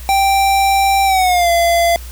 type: tone with pitch glide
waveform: square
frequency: 784 to 682.5 Hz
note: G5 to F5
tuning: 0 to -40 cents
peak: -11 dBFS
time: 0.09-1.96 s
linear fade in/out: 0 ms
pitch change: -240 cents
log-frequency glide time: 1.05-1.5 s
effects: added 60 Hz sine -28 dBFS peak until 2.11 s + white hiss -38 dBFS RMS until 2.11 s